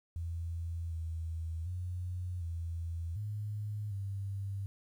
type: tone with pitch steps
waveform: sine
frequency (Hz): 84 / 81.7 / 89.8 / 83.9 / 104.8 / 98.5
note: E2 / E2 / F2 / E2 / G#2 / G2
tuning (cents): +33 / -15 / +49 / +31 / +16 / +9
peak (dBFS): -35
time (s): 0.16-4.66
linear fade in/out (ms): 0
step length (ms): 750
effects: 11-bit